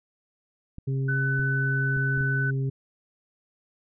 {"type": "clicks", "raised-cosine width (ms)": 5, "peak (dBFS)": -26, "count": 5, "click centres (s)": [0.784, 1.395, 1.969, 2.176, 2.209]}
{"type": "harmonic tone", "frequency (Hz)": 134.5, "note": "C3", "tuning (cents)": 48, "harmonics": [1, 2, 3], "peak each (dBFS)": [-24, -38, -37], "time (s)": [0.87, 2.7], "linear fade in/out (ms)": 10}
{"type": "tone", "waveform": "sine", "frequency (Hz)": 1500, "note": "F#6", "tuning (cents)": 23, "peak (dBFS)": -26, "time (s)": [1.08, 2.51], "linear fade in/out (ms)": 10}
{"effects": []}